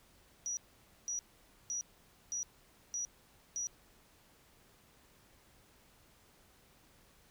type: tone bursts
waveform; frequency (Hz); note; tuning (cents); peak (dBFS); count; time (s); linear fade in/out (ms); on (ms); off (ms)
sine; 5820; F#8; -29; -35; 6; 0.46-3.67; 0; 110; 510
effects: pink hiss -65 dBFS RMS until 7.3 s